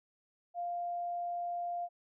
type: tone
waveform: sine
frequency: 698.5 Hz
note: F5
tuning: in tune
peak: -34 dBFS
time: 0.54-1.89 s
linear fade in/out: 50 ms
effects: none